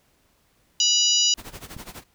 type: harmonic tone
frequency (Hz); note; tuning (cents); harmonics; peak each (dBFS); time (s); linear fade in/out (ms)
975; B5; -23; 3 / 4 / 5 / 6 / 7; -21 / -27 / -23 / -24 / -25; 0.8-1.34; 2
type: noise with tremolo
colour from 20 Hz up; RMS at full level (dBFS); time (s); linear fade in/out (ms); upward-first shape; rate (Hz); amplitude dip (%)
pink; -37; 1.37-2.04; 20; sine; 12; 85
type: click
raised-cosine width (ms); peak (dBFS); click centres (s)
5; -25; 1.766
effects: pink hiss -64 dBFS RMS until 2.14 s